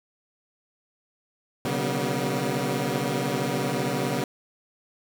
15% pulse tone cluster, 125.4 / 140.7 / 153.7 / 190.4 / 240.8 Hz, B2 / C#3 / D#3 / F#3 / B3, +27 / +26 / -21 / +50 / -44 cents, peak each -26 / -23 / -29 / -25 / -24 dBFS, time 1.65-4.24 s, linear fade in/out 2 ms, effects none

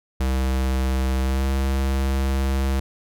square tone with pitch glide, 65.41 to 67.05 Hz, C2 to C2, 0 to +43 cents, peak -20 dBFS, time 0.2-2.8 s, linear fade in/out 5 ms, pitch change +43 cents, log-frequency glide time 1.21-1.46 s, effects none

